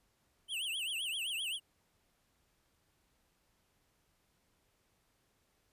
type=tone with vibrato; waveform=square; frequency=2960 Hz; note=F#7; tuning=in tune; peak=-36 dBFS; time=0.48-1.6 s; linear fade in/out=50 ms; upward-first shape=triangle; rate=7.7 Hz; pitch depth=240 cents each way; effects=pink hiss -75 dBFS RMS until 5.72 s + resampled to 32000 Hz